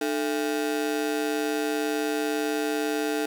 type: ring-modulated tone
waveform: 35% pulse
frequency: 370 Hz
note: F#4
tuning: in tune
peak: -20 dBFS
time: 0.01-3.26 s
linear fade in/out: 5 ms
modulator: 69 Hz
effects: 9-bit